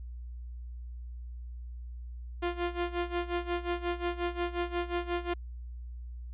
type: tone with tremolo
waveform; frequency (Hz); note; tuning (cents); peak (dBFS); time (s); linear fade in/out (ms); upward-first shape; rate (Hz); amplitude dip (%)
sawtooth; 349.2; F4; 0; -24; 2.42-5.34; 10; sine; 5.6; 85
effects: added 60 Hz sine -39 dBFS peak until 6.33 s + resampled to 8000 Hz